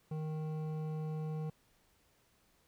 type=tone with hard clipping; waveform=sine; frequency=155.56 Hz; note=D#3; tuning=in tune; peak=-38 dBFS; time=0.11-1.5 s; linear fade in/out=5 ms; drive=11 dB; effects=pink hiss -71 dBFS RMS until 2.67 s